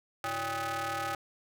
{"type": "ring-modulated tone", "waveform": "sawtooth", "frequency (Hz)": 233.1, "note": "A#3", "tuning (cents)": 0, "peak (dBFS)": -25, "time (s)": [0.24, 1.15], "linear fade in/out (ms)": 2, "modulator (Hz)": 1030, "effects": []}